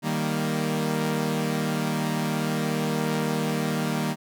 sawtooth chord, Eb major, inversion none, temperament equal, 155.56 / 196 / 233.1 Hz, Eb3 / G3 / Bb3, 0 / 0 / 0 cents, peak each -24 / -26 / -24 dBFS, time 0.02-4.16 s, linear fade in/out 50 ms, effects none

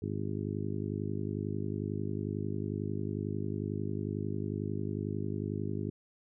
harmonic tone, 51.1 Hz, G#1, 27 cents flat, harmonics 2 / 3 / 4 / 5 / 6 / 7 / 8, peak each -37 / -39 / -40 / -41 / -42 / -42 / -43 dBFS, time 0.02-5.9 s, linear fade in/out 5 ms, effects none

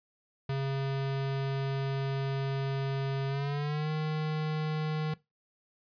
square tone with pitch glide, 136.3 to 154.77 Hz, C#3 to D#3, -29 to -9 cents, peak -30 dBFS, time 0.49-5.14 s, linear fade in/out 5 ms, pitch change +220 cents, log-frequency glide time 3.28-3.9 s, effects noise-tail reverb RT60 0.2 s tail -19 dB re dry + resampled to 11025 Hz

